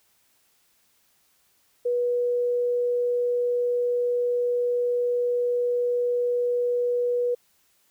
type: tone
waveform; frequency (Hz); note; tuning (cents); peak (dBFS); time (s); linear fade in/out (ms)
sine; 486.6; B4; -26; -21; 1.85-7.35; 10
effects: white hiss -65 dBFS RMS until 7.9 s